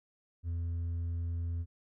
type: tone with hard clipping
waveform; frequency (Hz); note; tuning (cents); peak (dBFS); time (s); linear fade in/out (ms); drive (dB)
triangle; 84.7; E2; +48; -31; 0.43-1.66; 50; 1
effects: none